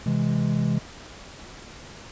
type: chord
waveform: triangle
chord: C augmented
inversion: none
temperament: equal with one note detuned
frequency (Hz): 130.81 / 164.34 / 207.7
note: C3 / E3 / G#3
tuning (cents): 0 / -5 / 0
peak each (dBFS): -23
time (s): 0.06-0.79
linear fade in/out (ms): 5
effects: pink hiss -43 dBFS RMS until 2.11 s + resampled to 16000 Hz